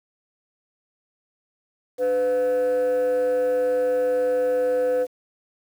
sine tone with frequency modulation, 503 Hz, B4, 32 cents sharp, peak -16 dBFS, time 1.98-5.07 s, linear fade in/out 50 ms, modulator 210 Hz, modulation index 0.3, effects tanh soft clip ceiling -18 dBFS + 8-bit

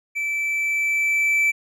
triangle tone with level ramp, 2321 Hz, D7, 21 cents flat, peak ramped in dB -21 to -14 dBFS, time 0.15-1.52 s, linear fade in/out 20 ms, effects none

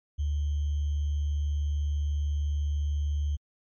sine tone with sample-and-hold, 73.1 Hz, D2, 7 cents flat, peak -25 dBFS, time 0.18-3.37 s, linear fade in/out 20 ms, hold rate 3150 Hz, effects MP3 32 kbps

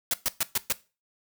white noise bursts, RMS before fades -25 dBFS, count 5, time 0.11-0.725 s, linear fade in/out 2 ms, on 27 ms, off 120 ms, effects noise-tail reverb RT60 0.3 s tail -18 dB re dry

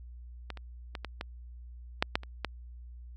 clicks, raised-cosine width 0.3 ms, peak -22 / -29 / -21 / -20 / -19 / -8 / -10 / -29 / -14 dBFS, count 9, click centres 0.503 / 0.573 / 0.952 / 1.047 / 1.211 / 2.025 / 2.155 / 2.234 / 2.447 s, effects added 60 Hz sine -44 dBFS peak until 3.16 s + AAC 48 kbps

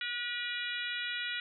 harmonic tone, 483 Hz, B4, 39 cents flat, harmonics 3 / 4 / 5 / 6 / 7 / 8, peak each -39 / -40 / -41 / -42 / -42 / -43 dBFS, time 0.01-1.4 s, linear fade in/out 2 ms, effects none

